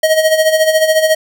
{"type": "tone with tremolo", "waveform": "square", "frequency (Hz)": 631, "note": "D#5", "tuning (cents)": 24, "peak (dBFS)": -7, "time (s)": [0.03, 1.15], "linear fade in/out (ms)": 5, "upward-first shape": "sine", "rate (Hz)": 14, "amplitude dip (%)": 65, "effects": []}